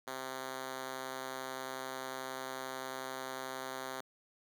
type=tone with high-pass filter; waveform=5% pulse; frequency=131.2 Hz; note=C3; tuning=5 cents sharp; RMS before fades=-42 dBFS; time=0.07-4.01 s; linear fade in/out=5 ms; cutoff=280 Hz; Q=0.68; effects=none